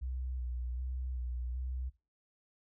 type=tone with vibrato; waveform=sine; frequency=62.5 Hz; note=B1; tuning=21 cents sharp; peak=-34 dBFS; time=0.01-1.9 s; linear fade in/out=20 ms; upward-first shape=square; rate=1.3 Hz; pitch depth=34 cents each way; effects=noise-tail reverb RT60 0.3 s tail -20 dB re dry + tanh soft clip ceiling -30 dBFS